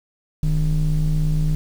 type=ring-modulated tone; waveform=triangle; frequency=63 Hz; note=B1; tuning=35 cents sharp; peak=-11 dBFS; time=0.43-1.55 s; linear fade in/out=0 ms; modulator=91.6 Hz; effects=7-bit